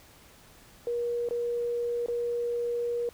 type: tone with dropouts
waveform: sine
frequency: 476.5 Hz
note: A#4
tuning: 38 cents sharp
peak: -27 dBFS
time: 0.87-3.09 s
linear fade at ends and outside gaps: 1 ms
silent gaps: 1.288-1.309 / 2.061-2.084 s
effects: pink hiss -55 dBFS RMS until 3.13 s

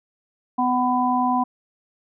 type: harmonic tone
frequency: 250 Hz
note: B3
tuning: 21 cents sharp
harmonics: 1 / 3 / 4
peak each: -22 / -22 / -22 dBFS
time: 0.58-1.44 s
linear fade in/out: 10 ms
effects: none

